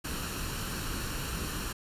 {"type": "noise with comb filter", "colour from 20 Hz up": "pink", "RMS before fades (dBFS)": -35, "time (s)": [0.04, 1.73], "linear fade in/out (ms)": 10, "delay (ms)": 0.71, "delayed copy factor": 0.55, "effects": ["resampled to 32000 Hz"]}